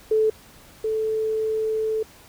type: tone pair in turn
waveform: sine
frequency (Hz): 436 / 438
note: A4 / A4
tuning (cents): -16 / -8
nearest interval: unison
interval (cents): 8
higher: second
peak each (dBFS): -16 / -21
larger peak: first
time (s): 0.11-0.3 / 0.84-2.03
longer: second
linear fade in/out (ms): 5
effects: pink hiss -49 dBFS RMS until 2.28 s